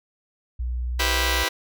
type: tone with pitch glide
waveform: sine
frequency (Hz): 61 to 61.74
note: B1 to B1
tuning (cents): -21 to 0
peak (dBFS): -24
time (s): 0.59-1.44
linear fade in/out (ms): 10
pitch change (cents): +21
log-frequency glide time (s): 1.11-1.17
type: chord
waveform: 5% pulse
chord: C major seventh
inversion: first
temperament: just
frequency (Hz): 327 / 392.4 / 490.5 / 523.3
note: E4 / G4 / B4 / C5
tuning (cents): -14 / +2 / -12 / 0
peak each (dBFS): -17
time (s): 0.99-1.49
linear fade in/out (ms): 10
effects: none